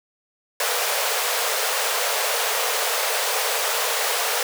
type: high-pass noise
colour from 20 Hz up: pink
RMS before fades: -23 dBFS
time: 0.6-4.43 s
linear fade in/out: 2 ms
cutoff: 430 Hz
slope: 96 dB/octave
effects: none